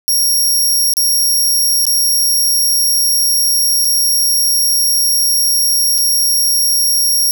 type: tone with dropouts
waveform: 15% pulse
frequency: 5588 Hz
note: F8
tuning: in tune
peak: -5 dBFS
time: 0.08-7.31 s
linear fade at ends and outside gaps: 0 ms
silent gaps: 0.937-0.969 / 1.853-1.867 / 3.848-3.853 / 5.981-5.985 s
effects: none